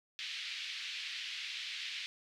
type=band-pass noise; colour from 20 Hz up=white; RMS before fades=-42 dBFS; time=0.19-2.06 s; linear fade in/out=0 ms; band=2100 to 4000 Hz; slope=24 dB/octave; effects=none